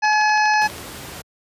harmonic tone, 850 Hz, G#5, 40 cents sharp, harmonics 1 / 2 / 3 / 5 / 6 / 7, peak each -16 / -19 / -25 / -32 / -30 / -33 dBFS, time 0.02-0.68 s, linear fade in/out 20 ms
click train, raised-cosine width 0.2 ms, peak -19 dBFS, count 10, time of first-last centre 0.05-0.782 s, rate 12.3 Hz
pink noise, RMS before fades -34 dBFS, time 0.61-1.22 s, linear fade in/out 10 ms
effects high-pass 80 Hz 12 dB/octave + resampled to 32000 Hz

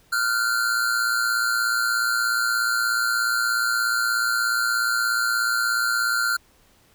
square tone pair together, 1395.2 / 1512 Hz, F6 / F#6, -2 / +37 cents, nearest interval minor second, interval 139 cents, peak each -22 / -27 dBFS, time 0.12-6.37 s, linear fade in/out 10 ms, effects pink hiss -58 dBFS RMS until 6.94 s

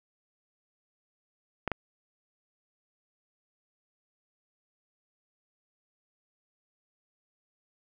clicks, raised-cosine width 0.5 ms, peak -14 dBFS, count 2, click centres 1.677 / 1.717 s, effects none

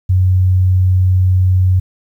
sine tone, 92.5 Hz, F#2, in tune, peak -8 dBFS, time 0.09-1.8 s, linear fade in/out 10 ms, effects 8-bit

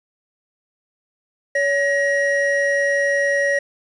triangle tone pair together, 564 / 1897.1 Hz, C#5 / A#6, +30 / +30 cents, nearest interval octave + major sixth, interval 2100 cents, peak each -17 dBFS, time 1.55-3.59 s, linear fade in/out 5 ms, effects resampled to 22050 Hz + 8-bit

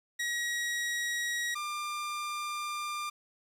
sawtooth tone pair in turn, 1904 / 1194.9 Hz, A#6 / D6, +36 / +30 cents, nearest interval minor sixth, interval 806 cents, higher first, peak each -27 / -30 dBFS, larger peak first, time 0.19-1.55 / 1.55-3.1 s, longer second, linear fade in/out 10 ms, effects low-pass 11000 Hz 12 dB/octave + 10-bit

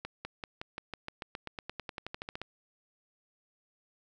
accelerating click train, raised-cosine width 0.3 ms, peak -22 dBFS, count 21, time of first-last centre 0.05-2.416 s, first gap 200 ms, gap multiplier 0.94, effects none

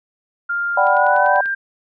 sine tone with pitch glide, 1400 to 1589.7 Hz, F6 to G6, +4 to +24 cents, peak -18 dBFS, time 0.49-1.55 s, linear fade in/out 10 ms, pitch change +220 cents, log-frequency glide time 0.88-1.42 s
sine chord, G major seventh, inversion second, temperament equal, 587.3 / 740 / 784 / 987.8 Hz, D5 / F#5 / G5 / B5, 0 / 0 / 0 / 0 cents, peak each -18 dBFS, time 0.77-1.41 s, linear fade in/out 5 ms
click train, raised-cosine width 0.3 ms, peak -22 dBFS, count 7, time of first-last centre 0.87-1.458 s, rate 10.2 Hz
effects none

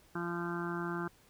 harmonic tone, 172.3 Hz, F3, 23 cents flat, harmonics 1 / 2 / 4 / 5 / 6 / 7 / 8 / 9, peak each -39 / -38 / -49 / -47 / -46 / -45 / -44 / -44 dBFS, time 0.15-1.08 s, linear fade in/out 5 ms, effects pink hiss -64 dBFS RMS until 1.29 s

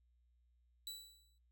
sawtooth tone with exponential decay, 3946 Hz, B7, 2 cents flat, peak -39 dBFS, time 0.87-1.38 s, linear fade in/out 1 ms, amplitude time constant 110 ms, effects noise-tail reverb RT60 0.2 s tail -21 dB re dry + added 60 Hz sine -70 dBFS peak until 1.51 s

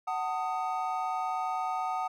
triangle chord, D# diminished, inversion first, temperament just, 746.7 / 896 / 1244.5 Hz, F#5 / A5 / D#6, +16 / +31 / 0 cents, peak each -30 / -34 / -33 dBFS, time 0.07-2.08 s, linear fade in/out 10 ms, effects none

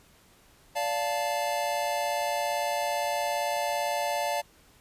square chord, D minor, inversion none, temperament equal with one note detuned, 580.9 / 698.5 / 880 Hz, D5 / F5 / A5, -19 / 0 / 0 cents, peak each -32 dBFS, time 0.75-4.42 s, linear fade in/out 20 ms, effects pink hiss -59 dBFS RMS until 4.8 s + resampled to 32000 Hz

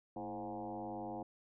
sine tone with frequency modulation, 523.3 Hz, C5, in tune, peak -40 dBFS, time 0.16-1.23 s, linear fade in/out 5 ms, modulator 99.1 Hz, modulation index 3.4, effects none

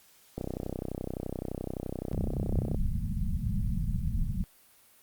click train, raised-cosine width 2 ms, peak -20 dBFS, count 76, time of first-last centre 0.38-2.746 s, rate 31.7 Hz
pink low-pass noise, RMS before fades -30 dBFS, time 2.13-4.44 s, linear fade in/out 0 ms, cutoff 220 Hz, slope 96 dB/octave
effects white hiss -60 dBFS RMS until 5.02 s + Opus 48 kbps

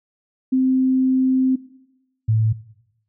sine tone pair in turn, 260.2 / 110.23 Hz, C4 / A2, -9 / +4 cents, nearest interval octave + minor third, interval 1487 cents, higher first, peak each -14 dBFS, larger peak neither, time 0.52-1.56 / 2.28-2.53 s, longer first, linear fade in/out 10 ms, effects noise-tail reverb RT60 0.9 s tail -19 dB re dry

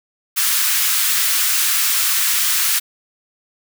white high-pass noise, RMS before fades -17 dBFS, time 0.36-2.8 s, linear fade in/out 20 ms, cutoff 1200 Hz, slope 24 dB/octave, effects none

